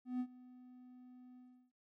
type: tone with ADSR envelope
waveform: triangle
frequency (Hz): 250.5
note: B3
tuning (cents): +25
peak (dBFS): -32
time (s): 0.05-1.72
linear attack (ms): 150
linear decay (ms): 66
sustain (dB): -21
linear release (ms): 350
effects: none